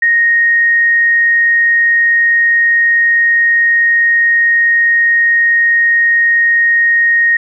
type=tone; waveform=sine; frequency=1864.7 Hz; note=A#6; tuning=in tune; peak=-7 dBFS; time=0.02-7.37 s; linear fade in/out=5 ms; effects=none